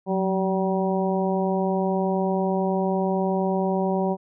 harmonic tone with a mistuned harmonic, 191.2 Hz, G3, 43 cents flat, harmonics 1 / 2 / 3 / 4 / 5, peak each -24 / -26 / -28 / -29 / -32 dBFS, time 0.06-4.17 s, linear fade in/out 50 ms, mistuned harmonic 1, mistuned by -52 cents, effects none

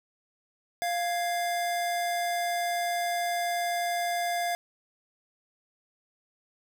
square tone pair together, 697.8 / 1661.2 Hz, F5 / G#6, -2 / 0 cents, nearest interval octave + minor third, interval 1502 cents, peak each -28 / -38 dBFS, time 0.82-4.55 s, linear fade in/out 0 ms, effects 11-bit

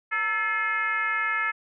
sine tone with frequency modulation, 1729 Hz, A6, 31 cents flat, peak -23 dBFS, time 0.11-1.52 s, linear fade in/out 20 ms, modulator 407 Hz, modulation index 1.3, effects none

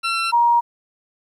20% pulse / sine tone pair in turn, 1351 / 945.5 Hz, E6 / A#5, +42 / +24 cents, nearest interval tritone, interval 618 cents, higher first, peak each -14 / -12 dBFS, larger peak second, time 0.03-0.32 / 0.32-0.61 s, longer neither, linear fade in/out 20 ms, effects low-pass 8000 Hz 12 dB/octave + 9-bit

